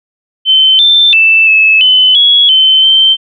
sine tone with pitch steps, 3076 / 3558 / 2648 / 2600 / 3031 / 3348 / 3072 / 3113 Hz, G7 / A7 / E7 / E7 / F#7 / G#7 / G7 / G7, -33 / +19 / +7 / -24 / +41 / +13 / -36 / -13 cents, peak -3 dBFS, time 0.45-3.17 s, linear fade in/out 50 ms, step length 340 ms, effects none

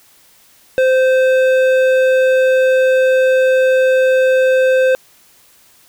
triangle tone with hard clipping, 519 Hz, C5, 14 cents flat, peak -11 dBFS, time 0.78-4.95 s, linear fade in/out 0 ms, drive 14 dB, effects white hiss -49 dBFS RMS until 5.88 s

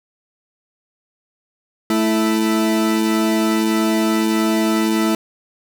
40% pulse tone pair together, 219.2 / 329.6 Hz, A3 / E4, -6 / 0 cents, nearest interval perfect fifth, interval 706 cents, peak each -17 / -17 dBFS, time 1.9-5.15 s, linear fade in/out 2 ms, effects none

